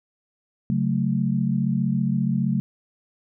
sine chord, F# minor, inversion second, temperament equal, 138.59 / 185 / 220 Hz, C#3 / F#3 / A3, 0 / 0 / 0 cents, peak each -24 dBFS, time 0.7-2.6 s, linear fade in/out 0 ms, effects none

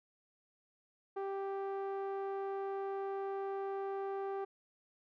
sawtooth tone with low-pass filter, 392 Hz, G4, in tune, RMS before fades -39 dBFS, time 1.16-4.45 s, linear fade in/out 10 ms, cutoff 970 Hz, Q 1.1, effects none

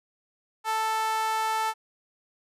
sawtooth tone with high-pass filter, 440.6 Hz, A4, 2 cents sharp, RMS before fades -27 dBFS, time 0.64-1.74 s, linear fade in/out 50 ms, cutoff 1000 Hz, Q 4.9, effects resampled to 32000 Hz

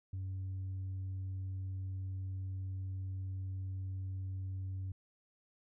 sine tone, 94.8 Hz, F#2, 43 cents sharp, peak -35 dBFS, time 0.13-4.92 s, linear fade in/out 5 ms, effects tanh soft clip ceiling -36 dBFS

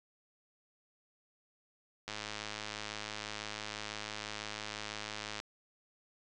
click train, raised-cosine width 0.2 ms, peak -22 dBFS, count 353, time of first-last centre 2.08-5.401 s, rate 106 Hz, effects resampled to 24000 Hz

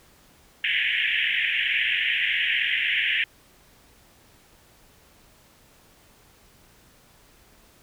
pink band-pass noise, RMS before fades -24 dBFS, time 0.64-3.24 s, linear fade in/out 2 ms, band 1700 to 3200 Hz, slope 96 dB/octave, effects pink hiss -56 dBFS RMS until 7.82 s

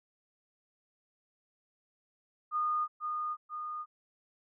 sine tone with echo, 1225 Hz, D#6, 27 cents flat, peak -28 dBFS, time 2.51-2.88 s, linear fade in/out 50 ms, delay 490 ms, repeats 2, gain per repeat -4 dB, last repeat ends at 3.86 s, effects none

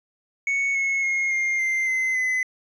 triangle tone with pitch steps, 2217 / 2184 / 2151 / 2119 / 2088 / 2057 / 2026 Hz, C#7 / C#7 / C7 / C7 / C7 / C7 / B6, 0 / -26 / +47 / +21 / -4 / -30 / +44 cents, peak -19 dBFS, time 0.47-2.43 s, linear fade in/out 2 ms, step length 280 ms, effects resampled to 22050 Hz

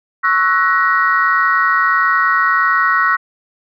sine chord, F# dominant seventh, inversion second, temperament equal with one note detuned, 1108.7 / 1318.5 / 1480 / 1892.9 Hz, C#6 / E6 / F#6 / A#6, 0 / 0 / 0 / +26 cents, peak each -16 dBFS, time 0.23-3.17 s, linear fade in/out 20 ms, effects tanh soft clip ceiling -1 dBFS

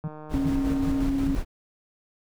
sine tone bursts, 158 Hz, D#3, 27 cents sharp, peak -27 dBFS, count 4, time 0.04-1.31 s, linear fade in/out 5 ms, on 40 ms, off 370 ms
click train, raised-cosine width 1 ms, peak -28 dBFS, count 157, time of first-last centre 0.04-1.06 s, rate 153 Hz
brown noise with tremolo, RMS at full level -28 dBFS, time 0.29-1.45 s, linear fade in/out 50 ms, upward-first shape square, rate 5.6 Hz, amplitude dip 35%
sine tone, 273.9 Hz, C#4, 21 cents flat, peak -23 dBFS, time 0.34-1.35 s, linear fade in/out 0 ms
effects none

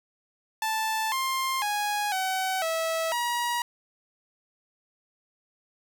sawtooth tone with pitch steps, 879 / 1057 / 829 / 756 / 651 / 957 Hz, A5 / C6 / G#5 / F#5 / E5 / A#5, -2 / +17 / -3 / +37 / -22 / +45 cents, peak -22 dBFS, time 0.62-3.62 s, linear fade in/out 2 ms, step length 500 ms, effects 10-bit

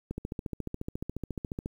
click train, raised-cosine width 3 ms, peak -21 dBFS, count 23, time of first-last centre 0.11-1.659 s, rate 14.2 Hz, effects 9-bit

